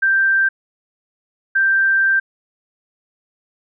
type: tone pair in turn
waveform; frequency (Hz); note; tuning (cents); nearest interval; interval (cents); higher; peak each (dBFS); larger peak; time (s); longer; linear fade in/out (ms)
sine; 1571 / 1571; G6 / G6; +3 / +3; unison; 0; neither; -12; neither; 0.02-0.49 / 1.55-2.2; second; 10
effects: none